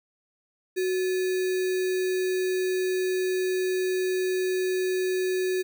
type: tone with sample-and-hold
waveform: sine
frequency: 370 Hz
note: F#4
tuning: in tune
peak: -23 dBFS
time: 0.76-5.63 s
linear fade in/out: 20 ms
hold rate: 2100 Hz
effects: none